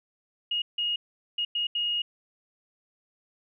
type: tone bursts at uneven times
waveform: sine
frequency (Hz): 2869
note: F7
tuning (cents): +46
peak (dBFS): -25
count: 5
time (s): 0.51-0.62 / 0.78-0.96 / 1.38-1.45 / 1.55-1.67 / 1.75-2.02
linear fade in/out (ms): 5
effects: none